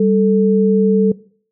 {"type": "tone pair together", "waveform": "sine", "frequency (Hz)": [196, 440], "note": ["G3", "A4"], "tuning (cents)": [0, 0], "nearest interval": "octave + major second", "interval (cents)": 1400, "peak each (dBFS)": -13, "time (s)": [0, 1.12], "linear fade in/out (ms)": 5, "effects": ["noise-tail reverb RT60 0.5 s tail -20 dB re dry"]}